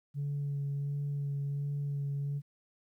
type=tone with vibrato; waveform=sine; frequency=142.1 Hz; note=C#3; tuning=43 cents sharp; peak=-30 dBFS; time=0.14-2.42 s; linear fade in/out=50 ms; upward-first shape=sine; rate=1.4 Hz; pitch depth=15 cents each way; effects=tanh soft clip ceiling -29 dBFS + 12-bit